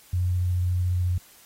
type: tone with vibrato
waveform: sine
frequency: 89.8 Hz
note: F2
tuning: 49 cents sharp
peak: -21 dBFS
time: 0.13-1.18 s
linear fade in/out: 5 ms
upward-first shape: sine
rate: 14 Hz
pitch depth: 13 cents each way
effects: white hiss -53 dBFS RMS until 1.45 s + AAC 48 kbps